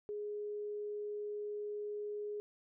sine tone, 416.3 Hz, G#4, 4 cents sharp, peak -38 dBFS, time 0.09-2.4 s, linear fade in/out 0 ms, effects none

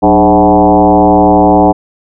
sine tone with frequency modulation, 523.3 Hz, C5, in tune, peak -3 dBFS, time 0.02-1.73 s, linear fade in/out 20 ms, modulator 112 Hz, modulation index 3.1, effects none

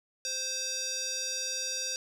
square tone with band-pass filter, 523.3 Hz, C5, in tune, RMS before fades -34 dBFS, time 0.25-1.96 s, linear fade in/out 0 ms, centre 5400 Hz, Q 4.4, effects none

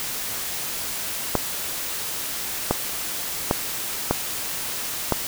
clicks, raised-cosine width 1 ms, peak -4 dBFS, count 5, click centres 1.353 / 2.71 / 3.511 / 4.11 / 5.123 s, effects white hiss -29 dBFS RMS until 5.27 s

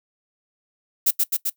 violet noise with echo, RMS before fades -17 dBFS, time 1.06-1.11 s, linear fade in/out 10 ms, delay 130 ms, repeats 3, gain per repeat -2 dB, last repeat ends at 1.5 s, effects noise-tail reverb RT60 0.1 s tail -19 dB re dry

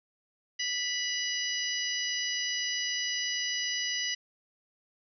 harmonic tone with a mistuned harmonic, 987.8 Hz, B5, in tune, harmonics 2 / 3 / 4 / 5 / 6, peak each -35 / -34 / -43 / -35 / -37 dBFS, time 0.59-4.15 s, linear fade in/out 10 ms, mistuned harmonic 3, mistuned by -22 cents, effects none

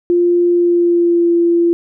sine tone with pitch glide, 349.2 to 341.6 Hz, F4 to F4, 0 to -38 cents, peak -9 dBFS, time 0.1-1.73 s, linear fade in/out 0 ms, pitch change -38 cents, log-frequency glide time 0.49-1.33 s, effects none

